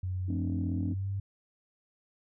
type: tone with pitch glide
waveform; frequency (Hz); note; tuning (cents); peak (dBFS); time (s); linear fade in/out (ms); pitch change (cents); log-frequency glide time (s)
sine; 92.2 to 98.25; F#2 to G2; -6 to +4; -30; 0.03-1.2; 5; +110; 0.75-1.09
type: chord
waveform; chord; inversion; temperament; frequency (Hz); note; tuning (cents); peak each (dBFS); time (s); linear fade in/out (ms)
sine; D minor seventh; first; equal with one note detuned; 174.61 / 220 / 261.6 / 297.9; F3 / A3 / C4 / D4; 0 / 0 / 0 / +25; -37 / -40 / -35 / -36; 0.28-0.94; 10
effects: tanh soft clip ceiling -21 dBFS